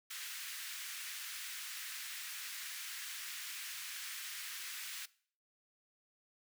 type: high-pass noise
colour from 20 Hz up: pink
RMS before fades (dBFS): -45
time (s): 0.1-5.06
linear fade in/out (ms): 10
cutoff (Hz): 1600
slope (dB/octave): 24
effects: noise-tail reverb RT60 0.5 s tail -20 dB re dry